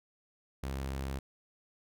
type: tone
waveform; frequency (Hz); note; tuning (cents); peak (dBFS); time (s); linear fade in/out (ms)
sawtooth; 67.3; C2; +49; -31; 0.63-1.19; 5
effects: none